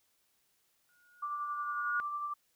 sine tone with exponential growth, 1441 Hz, F#6, 46 cents flat, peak -29 dBFS, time 0.89-2 s, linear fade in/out 0 ms, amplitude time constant 240 ms
sine tone with tremolo, 1174.7 Hz, D6, in tune, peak -33 dBFS, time 1.22-2.34 s, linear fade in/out 10 ms, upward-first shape sine, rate 11 Hz, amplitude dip 35%
effects white hiss -74 dBFS RMS until 2.55 s

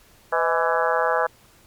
harmonic tone with a mistuned harmonic, 166.9 Hz, E3, 22 cents sharp, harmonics 3 / 4 / 5 / 6 / 7 / 8 / 9 / 10, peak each -24 / -25 / -26 / -27 / -27 / -28 / -29 / -29 dBFS, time 0.32-1.27 s, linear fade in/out 10 ms, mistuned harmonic 4, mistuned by -79 cents, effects pink hiss -54 dBFS RMS until 1.66 s + MP3 96 kbps

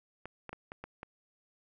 clicks, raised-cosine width 0.5 ms, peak -27 dBFS, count 6, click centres 0.256 / 0.493 / 0.53 / 0.719 / 0.84 / 1.031 s, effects none

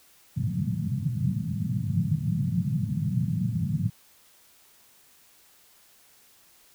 white band-pass noise, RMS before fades -27 dBFS, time 0.36-3.9 s, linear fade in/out 20 ms, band 100 to 190 Hz, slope 48 dB/octave, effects white hiss -58 dBFS RMS until 6.74 s

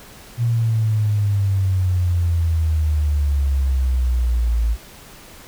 sine exponential sweep, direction down, 119.5 to 55 Hz, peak -15 dBFS, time 0.37-4.77 s, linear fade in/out 50 ms, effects pink hiss -42 dBFS RMS until 5.47 s

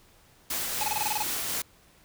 white noise with tremolo, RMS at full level -30 dBFS, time 0.5-1.62 s, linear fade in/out 5 ms, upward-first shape triangle, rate 4 Hz, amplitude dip 25%
square tone bursts, 850 Hz, G#5, 40 cents sharp, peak -27 dBFS, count 9, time 0.81-1.225 s, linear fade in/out 2 ms, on 23 ms, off 26 ms
effects pink hiss -59 dBFS RMS until 2.04 s

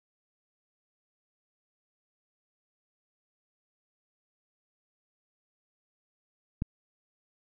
click, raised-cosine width 5 ms, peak -17 dBFS, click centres 6.621 s, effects none

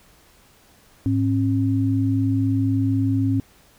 sine tone pair together, 106.04 / 270 Hz, G#2 / C#4, +37 / -45 cents, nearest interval octave + major third, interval 1618 cents, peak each -20 dBFS, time 1.06-3.4 s, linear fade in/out 0 ms, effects pink hiss -54 dBFS RMS until 3.78 s

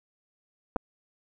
clicks, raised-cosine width 1 ms, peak -14 dBFS, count 2, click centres 0.761 / 0.765 s, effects none

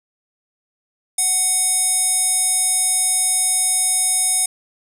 square tone with band-pass filter, 740 Hz, F#5, in tune, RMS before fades -18 dBFS, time 1.18-4.46 s, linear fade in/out 5 ms, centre 9200 Hz, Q 7, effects none

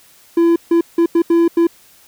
triangle tone bursts at uneven times, 337.1 Hz, E4, 39 cents sharp, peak -7 dBFS, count 6, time 0.37-0.56 / 0.71-0.81 / 0.98-1.06 / 1.15-1.22 / 1.3-1.48 / 1.57-1.67 s, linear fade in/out 5 ms, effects white hiss -48 dBFS RMS until 2.07 s

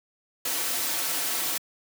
white noise with comb filter, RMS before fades -28 dBFS, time 0.45-1.58 s, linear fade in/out 5 ms, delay 4.9 ms, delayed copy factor -0.6, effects high-pass 200 Hz 12 dB/octave

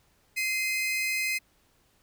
40% pulse tone pair together, 2078 / 2519 Hz, C7 / D#7, -12 / +21 cents, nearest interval minor third, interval 333 cents, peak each -28 / -29 dBFS, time 0.36-1.39 s, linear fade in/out 20 ms, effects pink hiss -66 dBFS RMS until 2.02 s

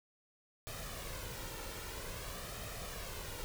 pink noise with flanger, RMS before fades -44 dBFS, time 0.67-3.44 s, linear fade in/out 0 ms, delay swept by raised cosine 1.6 to 2.2 ms, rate 0.51 Hz, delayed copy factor +0.55, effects none

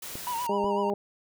white noise, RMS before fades -39 dBFS, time 0.02-0.47 s, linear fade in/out 5 ms
clicks, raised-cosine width 2 ms, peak -24 dBFS, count 2, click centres 0.155 / 0.643 s
triangle tone with vibrato, 953 Hz, A#5, 38 cents sharp, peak -27 dBFS, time 0.27-0.9 s, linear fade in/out 0 ms, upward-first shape sine, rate 8 Hz, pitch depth 70 cents each way
harmonic tone, 202.4 Hz, G#3, 44 cents flat, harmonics 1 / 2 / 3 / 4, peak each -32 / -28 / -32 / -34 dBFS, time 0.49-0.94 s, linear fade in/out 5 ms
effects none

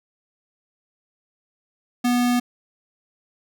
square tone, 244.5 Hz, B3, 17 cents flat, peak -18 dBFS, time 2.04-2.4 s, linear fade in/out 10 ms, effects none

